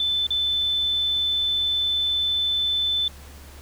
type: tone with dropouts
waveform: sine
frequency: 3520 Hz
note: A7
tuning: in tune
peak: -20 dBFS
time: 0-3.08 s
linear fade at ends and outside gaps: 2 ms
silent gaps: 0.268-0.305 s
effects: added 71 Hz sine -42 dBFS peak until 3.61 s + pink hiss -47 dBFS RMS until 3.61 s